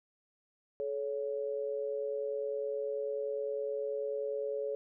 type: tone pair together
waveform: sine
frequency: 430.5 / 560 Hz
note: A4 / C#5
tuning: -38 / +18 cents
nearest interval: perfect fourth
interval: 456 cents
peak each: -35 / -36 dBFS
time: 0.8-4.75 s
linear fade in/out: 0 ms
effects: none